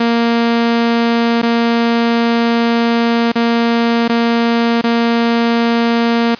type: tone with dropouts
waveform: sawtooth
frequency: 233.1 Hz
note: A#3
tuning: in tune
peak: -7 dBFS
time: 0-6.35 s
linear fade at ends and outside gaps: 5 ms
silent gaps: 1.418-1.429 / 3.319-3.355 / 4.08-4.094 / 4.814-4.839 s
effects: white hiss -35 dBFS RMS until 6.39 s + resampled to 11025 Hz